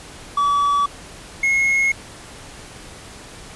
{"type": "tone pair in turn", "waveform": "triangle", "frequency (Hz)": [1145, 2166], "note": ["D6", "C#7"], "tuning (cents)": [-44, -41], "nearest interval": "major seventh", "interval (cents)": 1103, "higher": "second", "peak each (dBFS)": -13, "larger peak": "neither", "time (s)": [[0.37, 0.86], [1.43, 1.92]], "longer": "neither", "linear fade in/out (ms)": 5, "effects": ["pink hiss -39 dBFS RMS until 3.55 s", "resampled to 24000 Hz"]}